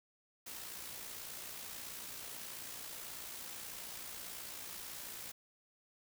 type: noise with amplitude modulation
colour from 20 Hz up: white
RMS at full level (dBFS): -45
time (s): 0.46-5.32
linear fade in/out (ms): 10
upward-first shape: sine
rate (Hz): 58.4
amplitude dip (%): 40
effects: none